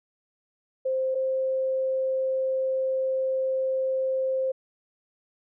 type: tone pair in turn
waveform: sine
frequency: 523.3 / 525.6 Hz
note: C5 / C5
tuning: 0 / +8 cents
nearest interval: unison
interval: 8 cents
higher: second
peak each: -23 dBFS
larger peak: neither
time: 0.85-1.15 / 1.15-4.52 s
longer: second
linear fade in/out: 10 ms
effects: none